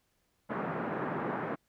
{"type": "band-pass noise", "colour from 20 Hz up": "pink", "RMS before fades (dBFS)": -35, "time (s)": [0.49, 1.56], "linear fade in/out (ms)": 20, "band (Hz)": [160, 1600], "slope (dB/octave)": 24, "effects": ["pink hiss -75 dBFS RMS until 1.68 s"]}